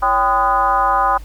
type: tone with frequency modulation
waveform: sine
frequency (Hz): 1013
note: B5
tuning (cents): +44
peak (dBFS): -12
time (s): 0.02-1.18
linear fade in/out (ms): 10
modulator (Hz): 226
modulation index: 1.4
effects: added 50 Hz sine -31 dBFS peak until 1.24 s + pink hiss -47 dBFS RMS until 1.24 s